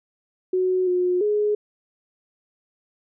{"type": "tone with pitch steps", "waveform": "sine", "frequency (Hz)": [369.6, 360.4, 418.6], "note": ["F#4", "F#4", "G#4"], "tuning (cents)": [-2, -45, 14], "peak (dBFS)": -18, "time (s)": [0.53, 1.55], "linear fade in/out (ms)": 5, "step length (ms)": 340, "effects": []}